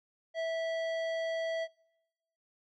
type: tone with hard clipping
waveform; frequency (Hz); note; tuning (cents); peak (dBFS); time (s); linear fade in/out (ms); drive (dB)
sine; 655; E5; -11; -33; 0.34-1.68; 50; 17
effects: noise-tail reverb RT60 1.0 s tail -25 dB re dry + low-pass 4000 Hz 12 dB/octave